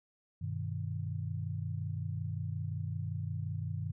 sine chord, G augmented, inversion none, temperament equal, 98 / 123.47 / 155.56 Hz, G2 / B2 / D#3, 0 / 0 / 0 cents, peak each -37 / -40 / -39 dBFS, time 0.41-3.92 s, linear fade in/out 10 ms, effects none

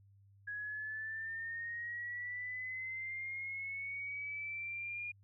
sine linear sweep, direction up, 1661.2 to 2429 Hz, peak -39 dBFS, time 0.47-5.12 s, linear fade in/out 10 ms, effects added 99 Hz sine -61 dBFS peak until 5.23 s

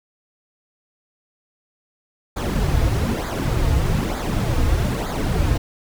brown noise with flanger, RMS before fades -20 dBFS, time 2.36-5.58 s, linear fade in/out 10 ms, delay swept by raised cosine 0.35 to 5.25 ms, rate 1.1 Hz, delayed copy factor -0.7, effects none

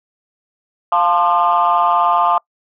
sine chord, D minor seventh, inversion first, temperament equal with one note detuned, 698.5 / 880 / 1046.5 / 1204.9 Hz, F5 / A5 / C6 / D6, 0 / 0 / 0 / +44 cents, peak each -16 dBFS, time 0.92-2.38 s, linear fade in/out 2 ms, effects noise-tail reverb RT60 0.1 s tail -25 dB re dry + tanh soft clip ceiling -5 dBFS

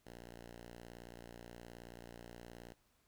5% pulse tone, 58.8 Hz, A#1, 16 cents sharp, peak -40 dBFS, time 0.05-2.74 s, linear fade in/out 20 ms, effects pink hiss -75 dBFS RMS until 3.07 s

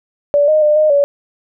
sine tone with pitch steps, 578 / 617 / 601 / 615 / 569 Hz, D5 / D#5 / D5 / D#5 / C#5, -28 / -15 / +40 / -20 / +45 cents, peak -8 dBFS, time 0.34-1.04 s, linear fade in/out 0 ms, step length 140 ms, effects none

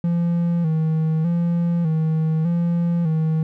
triangle tone with vibrato, 164.81 Hz, E3, in tune, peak -15 dBFS, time 0.04-3.43 s, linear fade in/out 2 ms, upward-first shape square, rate 0.83 Hz, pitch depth 65 cents each way, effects none

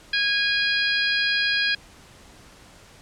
harmonic tone with a mistuned harmonic, 822 Hz, G#5, 18 cents flat, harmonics 2 / 3 / 4 / 5 / 6, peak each -23 / -27 / -27 / -29 / -28 dBFS, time 0.13-1.75 s, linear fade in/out 5 ms, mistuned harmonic 6, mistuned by -19 cents, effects pink hiss -49 dBFS RMS until 3.01 s + low-pass 9000 Hz 12 dB/octave

